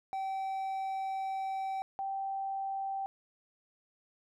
triangle / sine tone pair in turn, 771 / 779.5 Hz, G5 / G5, -29 / -10 cents, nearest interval unison, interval 19 cents, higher second, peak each -31 / -33 dBFS, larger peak first, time 0.13-1.82 / 1.99-3.06 s, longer first, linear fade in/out 0 ms, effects none

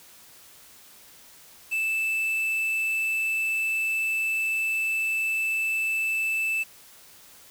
triangle tone with quantisation, 2637 Hz, E7, in tune, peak -22 dBFS, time 1.71-6.64 s, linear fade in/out 20 ms, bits 7, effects white hiss -51 dBFS RMS until 7.5 s

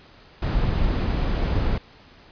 brown noise, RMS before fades -22 dBFS, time 0.42-1.78 s, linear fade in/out 5 ms, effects pink hiss -50 dBFS RMS until 2.31 s + resampled to 11025 Hz

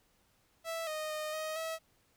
sawtooth tone with pitch steps, 658 / 619 / 615 / 626 / 647 Hz, E5 / D#5 / D#5 / D#5 / E5, -3 / -9 / -20 / +10 / -32 cents, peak -32 dBFS, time 0.64-1.79 s, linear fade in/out 50 ms, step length 230 ms, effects pink hiss -71 dBFS RMS until 2.16 s

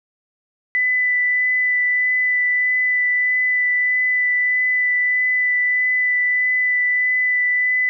sine tone with vibrato, 1994 Hz, B6, 16 cents sharp, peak -15 dBFS, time 0.75-7.89 s, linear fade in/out 0 ms, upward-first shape sine, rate 1.6 Hz, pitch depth 9 cents each way, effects none

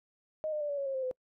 sine tone with pitch steps, 622.3 / 604.9 / 588.1 / 571.6 / 555.7 / 540.2 / 525.1 / 510.5 Hz, D#5 / D#5 / D5 / D5 / C#5 / C#5 / C5 / C5, 0 / -49 / +2 / -47 / +4 / -45 / +6 / -43 cents, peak -31 dBFS, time 0.44-1.112 s, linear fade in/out 0 ms, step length 84 ms, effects noise-tail reverb RT60 0.1 s tail -26 dB re dry

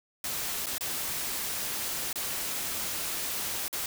white noise with dropouts, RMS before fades -33 dBFS, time 0.24-3.86 s, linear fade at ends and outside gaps 2 ms, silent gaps 0.66-0.667 / 0.782-0.808 / 2.129-2.157 / 3.681-3.728 s, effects none

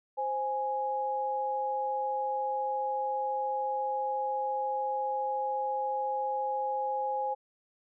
sine tone pair together, 523.3 / 830.7 Hz, C5 / G#5, 0 / 0 cents, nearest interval minor sixth, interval 800 cents, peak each -34 / -30 dBFS, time 0.17-7.35 s, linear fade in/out 20 ms, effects none

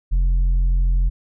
sine tone with tanh clipping, 43.65 Hz, F1, in tune, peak -15 dBFS, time 0.11-1.1 s, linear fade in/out 20 ms, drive 4 dB, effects none

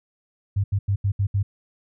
sine tone bursts at uneven times, 99.6 Hz, G2, 28 cents sharp, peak -18 dBFS, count 6, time 0.56-0.64 / 0.72-0.79 / 0.88-0.96 / 1.04-1.12 / 1.19-1.27 / 1.34-1.43 s, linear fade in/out 10 ms, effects none

